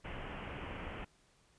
pink low-pass noise, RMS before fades -44 dBFS, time 0.04-1.05 s, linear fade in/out 10 ms, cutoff 3100 Hz, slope 96 dB/octave, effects pink hiss -69 dBFS RMS until 1.58 s + resampled to 22050 Hz

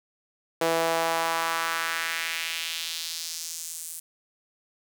sawtooth tone with high-pass filter sweep, 164.81 Hz, E3, in tune, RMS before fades -29 dBFS, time 0.61-4 s, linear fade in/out 5 ms, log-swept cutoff 490 to 9400 Hz, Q 1.8, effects 8-bit

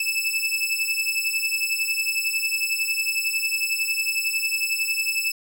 sawtooth beating tone pair, 2619 / 2630 Hz, E7 / E7, -12 / -5 cents, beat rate 11 Hz, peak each -22 dBFS, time 0-5.32 s, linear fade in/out 5 ms, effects none

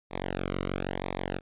sawtooth tone with flanger, 46.25 Hz, F#1, in tune, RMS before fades -33 dBFS, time 0.1-1.41 s, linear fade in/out 50 ms, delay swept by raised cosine 0.68 to 1.19 ms, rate 1 Hz, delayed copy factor -0.95, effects resampled to 8000 Hz

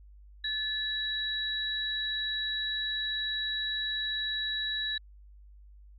sine tone pair together, 1734 / 3893 Hz, A6 / B7, -26 / -26 cents, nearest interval octave + major second, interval 1400 cents, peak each -35 / -31 dBFS, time 0.44-4.98 s, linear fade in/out 5 ms, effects added 50 Hz sine -50 dBFS peak until 5.98 s

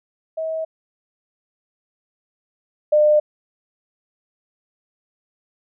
sine tone pair in turn, 641 / 602.2 Hz, E5 / D5, -49 / +43 cents, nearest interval minor second, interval 108 cents, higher first, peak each -22 / -11 dBFS, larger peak second, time 0.37-0.65 / 2.92-3.2 s, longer neither, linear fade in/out 10 ms, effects none

